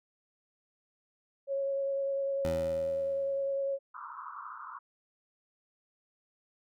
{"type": "tone with vibrato", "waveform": "sine", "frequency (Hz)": 550, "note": "C#5", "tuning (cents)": -14, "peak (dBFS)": -29, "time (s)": [1.47, 3.79], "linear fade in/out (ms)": 50, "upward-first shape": "triangle", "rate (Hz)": 10, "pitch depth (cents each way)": 15}
{"type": "tone with exponential decay", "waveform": "15% pulse", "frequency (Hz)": 82.41, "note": "E2", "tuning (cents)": 0, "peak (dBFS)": -26, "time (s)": [2.45, 3.56], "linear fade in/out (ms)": 0, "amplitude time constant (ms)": 240}
{"type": "band-pass noise", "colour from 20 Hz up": "pink", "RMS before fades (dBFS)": -44, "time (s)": [3.94, 4.79], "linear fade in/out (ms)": 10, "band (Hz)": [970, 1400], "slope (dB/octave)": 96}
{"effects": []}